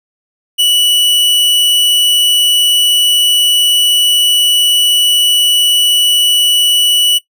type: tone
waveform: 45% pulse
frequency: 2949 Hz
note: F#7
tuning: 6 cents flat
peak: -7 dBFS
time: 0.58-7.19 s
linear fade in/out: 20 ms
effects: noise-tail reverb RT60 0.1 s tail -17 dB re dry